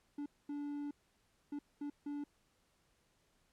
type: tone bursts at uneven times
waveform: triangle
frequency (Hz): 289.6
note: D4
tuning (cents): -24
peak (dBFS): -37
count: 5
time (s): 0.18-0.26 / 0.49-0.91 / 1.52-1.59 / 1.81-1.9 / 2.06-2.24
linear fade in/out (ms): 5
effects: pink hiss -75 dBFS RMS until 3.52 s + low-pass 11000 Hz 12 dB/octave